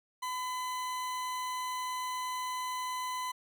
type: tone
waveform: 40% pulse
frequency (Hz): 1009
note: B5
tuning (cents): +37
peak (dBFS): -33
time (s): 0.22-3.32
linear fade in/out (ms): 10
effects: none